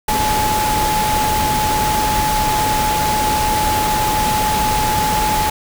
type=tone in noise; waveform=sine; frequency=854 Hz; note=G#5; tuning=48 cents sharp; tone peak=-16 dBFS; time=0.08-5.5 s; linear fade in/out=5 ms; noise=pink; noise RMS=-20 dBFS; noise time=0.08-5.5 s; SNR=+1 dB; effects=none